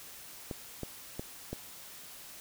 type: clicks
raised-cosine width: 2 ms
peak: -23 dBFS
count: 4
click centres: 0.512 / 0.833 / 1.195 / 1.53 s
effects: white hiss -49 dBFS RMS until 2.4 s